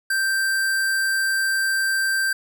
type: tone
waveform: square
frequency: 1568 Hz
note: G6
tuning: in tune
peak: -20 dBFS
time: 0.1-2.33 s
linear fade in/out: 5 ms
effects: none